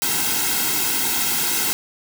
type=noise with comb filter; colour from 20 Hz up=white; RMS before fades=-21 dBFS; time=0.02-1.73 s; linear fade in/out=0 ms; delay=1.7 ms; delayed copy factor=-0.9; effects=none